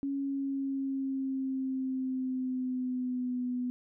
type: tone with pitch glide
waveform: sine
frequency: 277.2 to 248.4 Hz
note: C#4 to B3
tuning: 0 to +10 cents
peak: -30 dBFS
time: 0.03-3.7 s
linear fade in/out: 0 ms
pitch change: -190 cents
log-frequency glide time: 0.13-3.45 s
effects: none